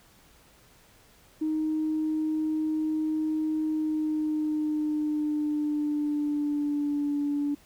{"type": "tone with pitch glide", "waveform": "sine", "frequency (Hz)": [311.4, 288.9], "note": ["D#4", "D4"], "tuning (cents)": [2, -28], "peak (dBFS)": -24, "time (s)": [1.41, 7.55], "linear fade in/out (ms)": 10, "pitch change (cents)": -130, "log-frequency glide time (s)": [3.65, 7.18], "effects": ["tanh soft clip ceiling -20 dBFS", "pink hiss -58 dBFS RMS until 7.65 s"]}